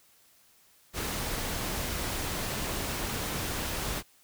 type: noise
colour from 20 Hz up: pink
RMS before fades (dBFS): -33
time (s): 0.93-4.03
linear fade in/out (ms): 50
effects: white hiss -62 dBFS RMS until 4.23 s